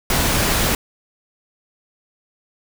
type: noise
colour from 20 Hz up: pink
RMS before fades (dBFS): -18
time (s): 0.1-0.75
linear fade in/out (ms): 2
effects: none